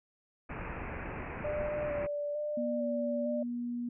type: low-pass noise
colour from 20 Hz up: pink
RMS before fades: -40 dBFS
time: 0.49-2.07 s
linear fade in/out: 10 ms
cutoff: 2600 Hz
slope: 96 dB/octave
type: tone with vibrato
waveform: sine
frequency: 590 Hz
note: D5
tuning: 8 cents sharp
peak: -32 dBFS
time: 1.44-3.43 s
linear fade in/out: 5 ms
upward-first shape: square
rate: 1.1 Hz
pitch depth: 19 cents each way
type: tone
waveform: sine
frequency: 240.6 Hz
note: B3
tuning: 45 cents flat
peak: -33 dBFS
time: 2.57-3.89 s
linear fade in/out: 5 ms
effects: none